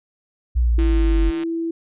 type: exponential sweep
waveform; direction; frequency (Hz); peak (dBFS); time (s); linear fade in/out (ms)
sine; down; 61.74 to 46.25; -14; 0.55-1.31; 20
type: tone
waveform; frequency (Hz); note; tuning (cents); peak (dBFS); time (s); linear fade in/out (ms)
sine; 331.2; E4; +8; -21; 0.78-1.71; 5
type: click train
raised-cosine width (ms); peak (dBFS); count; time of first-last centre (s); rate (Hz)
0.3; -20; 99; 0.79-1.435; 152
effects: resampled to 8000 Hz